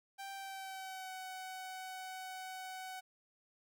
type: tone with pitch glide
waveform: sawtooth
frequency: 784 to 749.5 Hz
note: G5 to F#5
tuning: 0 to +22 cents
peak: -40 dBFS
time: 0.18-3.01 s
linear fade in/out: 20 ms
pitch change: -78 cents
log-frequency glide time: 0.32-1.13 s
effects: none

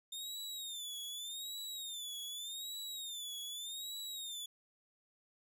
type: tone with vibrato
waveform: sawtooth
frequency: 3629 Hz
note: A#7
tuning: 47 cents flat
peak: -39 dBFS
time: 0.12-4.46 s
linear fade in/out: 5 ms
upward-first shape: sine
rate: 0.84 Hz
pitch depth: 130 cents each way
effects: none

